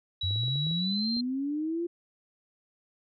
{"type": "tone with pitch glide", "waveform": "sine", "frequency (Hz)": [3900, 4156], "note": ["B7", "C8"], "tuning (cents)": [-23, -12], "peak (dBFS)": -30, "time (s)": [0.21, 1.21], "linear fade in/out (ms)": 5, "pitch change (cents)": 111, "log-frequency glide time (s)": [0.78, 1.08]}
{"type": "linear sweep", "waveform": "sine", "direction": "up", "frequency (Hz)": [87, 349.2], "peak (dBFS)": -28, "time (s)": [0.23, 1.87], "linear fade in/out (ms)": 10}
{"type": "clicks", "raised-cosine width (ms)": 2, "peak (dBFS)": -35, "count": 8, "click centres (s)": [0.309, 0.36, 0.435, 0.482, 0.558, 0.668, 0.712, 1.168]}
{"effects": []}